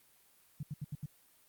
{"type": "tone bursts", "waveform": "sine", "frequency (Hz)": 146.83, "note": "D3", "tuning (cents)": 0, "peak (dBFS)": -36, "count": 5, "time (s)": [0.6, 1.059], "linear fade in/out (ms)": 5, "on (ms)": 31, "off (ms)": 76, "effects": ["white hiss -66 dBFS RMS until 1.48 s", "Opus 32 kbps"]}